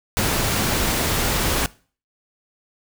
pink noise, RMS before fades -21 dBFS, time 0.17-1.66 s, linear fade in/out 0 ms, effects noise-tail reverb RT60 0.4 s tail -21 dB re dry

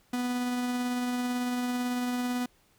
45% pulse tone with tremolo, 246.9 Hz, B3, in tune, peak -27 dBFS, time 0.13-2.46 s, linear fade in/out 5 ms, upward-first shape triangle, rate 18 Hz, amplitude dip 25%, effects pink hiss -65 dBFS RMS until 2.78 s

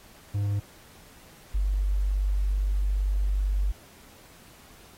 triangle / sine tone pair in turn, 101.6 / 48.82 Hz, G#2 / G1, -38 / -6 cents, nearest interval octave + minor second, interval 1268 cents, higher first, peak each -22 dBFS, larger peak neither, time 0.34-0.6 / 1.54-3.72 s, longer second, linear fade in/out 10 ms, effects pink hiss -53 dBFS RMS until 4.97 s + AAC 48 kbps

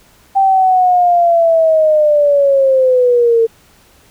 sine linear sweep, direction down, 784 to 449.9 Hz, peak -7 dBFS, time 0.35-3.47 s, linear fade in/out 20 ms, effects pink hiss -48 dBFS RMS until 4.1 s

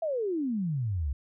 sine exponential sweep, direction down, 677 to 64 Hz, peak -27 dBFS, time 0.02-1.13 s, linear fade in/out 5 ms, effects none

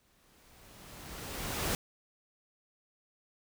pink noise with exponential growth, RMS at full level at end -31 dBFS, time 0-1.75 s, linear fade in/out 1 ms, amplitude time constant 380 ms, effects none

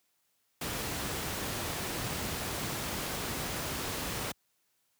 pink noise, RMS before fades -35 dBFS, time 0.61-4.32 s, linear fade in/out 5 ms, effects white hiss -75 dBFS RMS until 4.99 s + high-pass 60 Hz 12 dB/octave

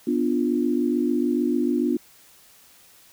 sine chord, B diminished, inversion none, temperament equal, 246.9 / 293.7 / 349.2 Hz, B3 / D4 / F4, 0 / 0 / 0 cents, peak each -23 / -24 / -25 dBFS, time 0.07-1.97 s, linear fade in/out 5 ms, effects white hiss -53 dBFS RMS until 3.12 s

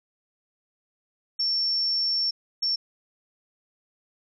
sine tone bursts at uneven times, 5440 Hz, F8, 46 cents flat, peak -22 dBFS, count 2, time 1.39-2.31 / 2.62-2.76 s, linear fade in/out 10 ms, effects none

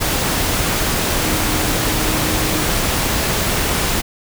sine tone in noise, 311.1 Hz, D#4, in tune, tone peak -25 dBFS, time 1.22-2.64 s, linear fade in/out 20 ms, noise pink, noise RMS -18 dBFS, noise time 0-4.02 s, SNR -10 dB, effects none

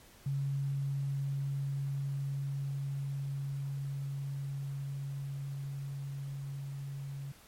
sine tone with level ramp, 138.59 Hz, C#3, in tune, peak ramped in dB -30 to -38 dBFS, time 0.26-7.32 s, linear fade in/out 5 ms, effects pink hiss -58 dBFS RMS until 7.47 s + MP3 64 kbps

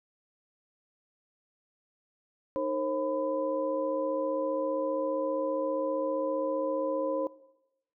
sine tone cluster, 308.3 / 460.9 / 536 / 1003 Hz, D#4 / A#4 / C5 / B5, -16 / -20 / +42 / +26 cents, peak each -35 / -38 / -29 / -38 dBFS, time 2.56-7.27 s, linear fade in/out 0 ms, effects noise-tail reverb RT60 0.9 s tail -19 dB re dry

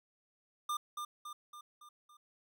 square tone with echo, 1200 Hz, D6, 37 cents sharp, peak -34 dBFS, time 0.69-0.77 s, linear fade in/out 5 ms, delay 280 ms, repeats 5, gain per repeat -5 dB, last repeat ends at 2.17 s, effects none

